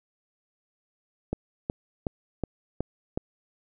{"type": "click train", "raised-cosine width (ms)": 2, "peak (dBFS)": -14, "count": 6, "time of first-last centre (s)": [1.33, 3.175], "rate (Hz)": 2.71, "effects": []}